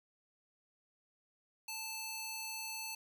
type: tone with high-pass filter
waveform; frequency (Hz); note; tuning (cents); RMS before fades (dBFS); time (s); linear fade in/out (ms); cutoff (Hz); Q
square; 878; A5; -4; -43; 1.68-2.95; 5; 2500; 0.55
effects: none